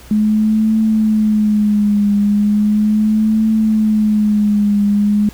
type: tone with vibrato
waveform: sine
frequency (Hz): 211.8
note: G#3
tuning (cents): +34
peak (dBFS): -10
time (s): 0.11-5.29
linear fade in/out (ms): 2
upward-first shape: triangle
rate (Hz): 0.37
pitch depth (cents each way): 67
effects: added 60 Hz sine -39 dBFS peak until 5.33 s + pink hiss -41 dBFS RMS until 5.33 s